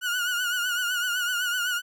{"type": "tone with vibrato", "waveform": "30% pulse", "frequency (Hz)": 1452, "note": "F#6", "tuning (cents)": -33, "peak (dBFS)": -22, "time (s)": [0.01, 1.82], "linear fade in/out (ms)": 50, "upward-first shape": "triangle", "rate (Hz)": 7.9, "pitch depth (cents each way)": 73, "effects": []}